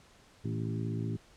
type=harmonic tone with a mistuned harmonic; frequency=56.2 Hz; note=A1; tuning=37 cents sharp; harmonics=2 / 3 / 4 / 5 / 6 / 7; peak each=-34 / -38 / -40 / -42 / -44 / -45 dBFS; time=0.44-1.17 s; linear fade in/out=10 ms; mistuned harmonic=3; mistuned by=-54 cents; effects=pink hiss -60 dBFS RMS until 1.36 s + low-pass 8000 Hz 12 dB/octave